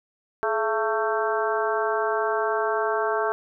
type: harmonic tone with a mistuned harmonic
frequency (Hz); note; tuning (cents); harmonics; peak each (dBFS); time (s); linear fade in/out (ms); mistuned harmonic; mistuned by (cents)
223; A3; +23; 2 / 3 / 4 / 5 / 6 / 7; -26 / -28 / -29 / -30 / -31 / -31; 0.43-3.32; 0; 2; -75
effects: none